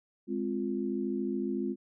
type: chord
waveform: sine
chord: F minor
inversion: first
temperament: equal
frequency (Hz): 207.7 / 261.6 / 349.2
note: Ab3 / C4 / F4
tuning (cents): 0 / 0 / 0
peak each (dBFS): -34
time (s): 0.27-1.76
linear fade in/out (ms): 50
effects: none